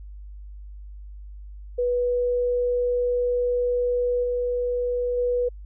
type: tone with level steps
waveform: sine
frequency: 490 Hz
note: B4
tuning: 14 cents flat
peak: -20 / -22 / -20 dBFS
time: 1.78-5.49 s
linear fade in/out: 10 ms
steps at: 4.23 / 5.17 s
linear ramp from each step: 10 ms
effects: added 50 Hz sine -37 dBFS peak until 5.65 s